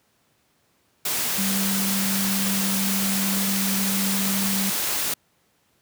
sine tone in noise, 195.2 Hz, G3, 7 cents flat, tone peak -24 dBFS, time 1.38-4.7 s, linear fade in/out 5 ms, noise white, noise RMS -25 dBFS, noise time 1.05-5.14 s, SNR -2 dB, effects pink hiss -65 dBFS RMS until 5.81 s + high-pass 100 Hz 12 dB/octave

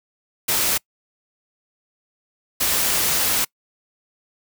white noise bursts at uneven times, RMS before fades -20 dBFS, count 2, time 0.48-0.78 / 2.6-3.45 s, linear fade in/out 10 ms, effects noise-tail reverb RT60 0.1 s tail -26 dB re dry

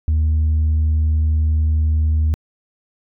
sine tone, 77.78 Hz, D#2, in tune, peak -11 dBFS, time 0.08-2.34 s, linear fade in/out 0 ms, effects tanh soft clip ceiling -12 dBFS

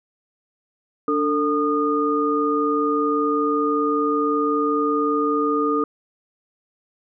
sine tone cluster, 292.9 / 447.7 / 1224 Hz, D4 / A4 / D#6, -5 / +30 / -29 cents, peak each -22 dBFS, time 1.08-5.84 s, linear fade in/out 2 ms, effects none

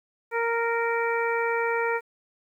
harmonic tone, 464.1 Hz, A#4, 8 cents flat, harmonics 1 / 2 / 3 / 4 / 5, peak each -26 / -29 / -31 / -32 / -33 dBFS, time 0.31-2.01 s, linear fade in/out 50 ms, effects 10-bit

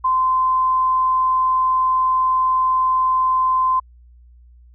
sine tone, 1034 Hz, C6, 21 cents flat, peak -14 dBFS, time 0.04-3.8 s, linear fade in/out 10 ms, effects added 60 Hz sine -44 dBFS peak until 4.74 s

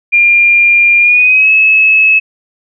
sine tone with pitch glide, 2400 to 2587 Hz, D7 to E7, +37 to -33 cents, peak -4 dBFS, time 0.12-2.2 s, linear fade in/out 20 ms, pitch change +130 cents, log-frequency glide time 1-1.51 s, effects none

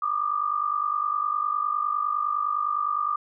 sine tone pair together, 1174.7 / 1224.5 Hz, D6 / D#6, 0 / -28 cents, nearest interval minor second, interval 72 cents, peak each -26 dBFS, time 0.02-3.16 s, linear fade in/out 5 ms, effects none

